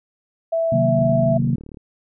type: tone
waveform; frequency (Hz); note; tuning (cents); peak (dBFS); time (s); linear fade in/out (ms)
sine; 659.3; E5; 0; -17; 0.52-1.38; 10
type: chord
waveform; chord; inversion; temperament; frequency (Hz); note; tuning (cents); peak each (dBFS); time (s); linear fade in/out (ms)
sine; C half-diminished seventh; none; equal with one note detuned; 132.18 / 155.56 / 185 / 233.1; C3 / Eb3 / Gb3 / Bb3; +18 / 0 / 0 / 0; -20 / -24 / -24 / -22; 0.72-1.56; 5
type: click train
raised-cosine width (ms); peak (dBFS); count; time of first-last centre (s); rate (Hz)
3; -25; 30; 0.99-1.772; 37.1
effects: none